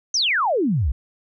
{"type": "exponential sweep", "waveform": "sine", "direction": "down", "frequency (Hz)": [6360, 55], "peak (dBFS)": -17, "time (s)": [0.14, 0.92], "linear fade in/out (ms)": 5, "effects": []}